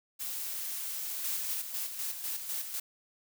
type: noise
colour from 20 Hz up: blue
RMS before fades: -37 dBFS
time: 0.19-1.55 s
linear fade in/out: 20 ms
type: noise with tremolo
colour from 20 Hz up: blue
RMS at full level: -35 dBFS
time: 1.24-2.8 s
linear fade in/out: 5 ms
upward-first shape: square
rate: 4 Hz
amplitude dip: 50%
effects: none

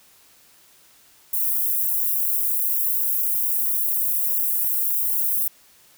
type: high-pass noise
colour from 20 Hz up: white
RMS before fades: -22 dBFS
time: 1.33-5.48 s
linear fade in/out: 5 ms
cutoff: 12000 Hz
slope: 24 dB/octave
effects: white hiss -54 dBFS RMS until 5.97 s

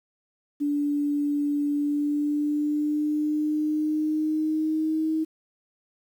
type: tone with pitch glide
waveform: sine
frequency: 290.1 to 316.4 Hz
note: D4 to D#4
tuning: -21 to +29 cents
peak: -22 dBFS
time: 0.6-5.25 s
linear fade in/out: 20 ms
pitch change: +150 cents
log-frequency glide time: 1.73-5.13 s
effects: 9-bit

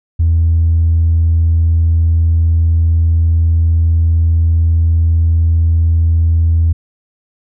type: tone with tanh clipping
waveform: triangle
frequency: 82.41 Hz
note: E2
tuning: in tune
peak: -8 dBFS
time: 0.19-6.73 s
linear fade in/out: 10 ms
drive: 5 dB
effects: none

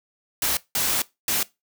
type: noise bursts at uneven times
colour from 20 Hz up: white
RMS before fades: -23 dBFS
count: 3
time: 0.42-0.57 / 0.75-1.02 / 1.28-1.43 s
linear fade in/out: 2 ms
effects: noise-tail reverb RT60 0.2 s tail -20 dB re dry

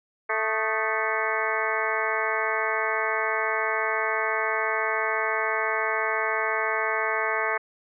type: harmonic tone with a mistuned harmonic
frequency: 220 Hz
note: A3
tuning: in tune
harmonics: 2 / 3 / 4 / 5 / 6 / 7 / 8 / 9 / 10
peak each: -32 / -32 / -32 / -32 / -32 / -32 / -32 / -32 / -32 dBFS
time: 0.29-7.58 s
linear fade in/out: 10 ms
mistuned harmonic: 6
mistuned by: -100 cents
effects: none

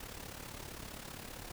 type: noise with amplitude modulation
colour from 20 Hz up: pink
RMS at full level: -44 dBFS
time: 0-1.52 s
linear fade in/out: 5 ms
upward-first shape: sine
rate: 35.3 Hz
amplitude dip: 65%
effects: none

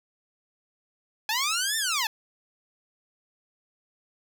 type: linear two-way sweep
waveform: 10% pulse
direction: up then down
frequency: 833 to 1814 to 833 Hz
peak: -16 dBFS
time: 1.29-2.07 s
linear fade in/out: 2 ms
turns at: 1.77 s
effects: none

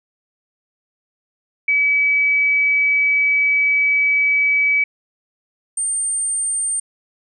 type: tone pair in turn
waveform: sine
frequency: 2286 / 8772 Hz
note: D7 / C#9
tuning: -47 / -19 cents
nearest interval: octave + major seventh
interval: 2328 cents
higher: second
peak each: -13 / -18 dBFS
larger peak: first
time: 1.68-4.84 / 5.77-6.8 s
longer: first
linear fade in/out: 5 ms
effects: none

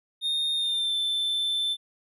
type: tone with pitch glide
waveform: triangle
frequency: 3675 to 3538 Hz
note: A#7 to A7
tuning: -25 to +9 cents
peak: -23 dBFS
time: 0.21-1.77 s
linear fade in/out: 50 ms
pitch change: -66 cents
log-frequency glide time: 0.55-0.95 s
effects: none

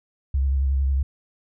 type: tone with vibrato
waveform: sine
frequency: 67.8 Hz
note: C#2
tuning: 38 cents flat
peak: -18 dBFS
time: 0.34-1.03 s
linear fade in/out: 5 ms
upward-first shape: triangle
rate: 11 Hz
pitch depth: 56 cents each way
effects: none

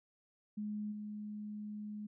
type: tone with level steps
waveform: sine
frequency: 210 Hz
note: G#3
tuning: 19 cents sharp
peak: -37 / -41 dBFS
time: 0.57-2.07 s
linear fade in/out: 10 ms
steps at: 0.91 s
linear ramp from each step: 20 ms
effects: none

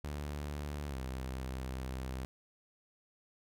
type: tone with pitch glide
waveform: sawtooth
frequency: 73.2 to 64.84 Hz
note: D2 to C2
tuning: -5 to -15 cents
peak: -34 dBFS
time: 0.04-2.25 s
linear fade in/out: 0 ms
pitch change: -210 cents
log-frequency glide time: 0.88-0.96 s
effects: none

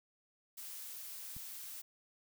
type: noise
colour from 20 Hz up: blue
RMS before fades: -47 dBFS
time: 0.57-1.82 s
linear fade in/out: 10 ms
type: click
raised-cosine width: 5 ms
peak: -38 dBFS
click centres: 1.366 s
effects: none

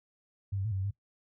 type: tone with pitch steps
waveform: sine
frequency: 98.9 / 96.7 / 110.6 / 96.1 / 95.5 / 100.5 Hz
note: G2 / G2 / A2 / G2 / G2 / G2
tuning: +16 / -23 / +9 / -34 / -45 / +44 cents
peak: -30 dBFS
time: 0.52-0.91 s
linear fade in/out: 10 ms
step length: 65 ms
effects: noise-tail reverb RT60 0.1 s tail -19 dB re dry

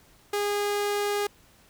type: tone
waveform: sawtooth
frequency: 410 Hz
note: G#4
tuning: 22 cents flat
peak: -21 dBFS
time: 0.33-1.27 s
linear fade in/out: 5 ms
effects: pink hiss -58 dBFS RMS until 1.69 s

